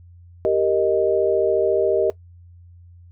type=chord; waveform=sine; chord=Eb major; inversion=first; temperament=equal; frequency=392 / 466.2 / 622.3 Hz; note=G4 / Bb4 / Eb5; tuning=0 / 0 / 0 cents; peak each=-20 dBFS; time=0.45-2.1 s; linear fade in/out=0 ms; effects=noise-tail reverb RT60 0.1 s tail -18 dB re dry + added 87 Hz sine -43 dBFS peak until 3.11 s